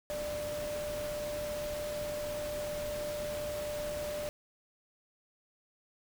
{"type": "tone in noise", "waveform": "sine", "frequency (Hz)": 594, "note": "D5", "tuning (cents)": 20, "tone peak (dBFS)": -35, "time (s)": [0.1, 4.29], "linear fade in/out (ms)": 0, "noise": "pink", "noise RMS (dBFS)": -43, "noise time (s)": [0.1, 4.29], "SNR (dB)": 5, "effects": []}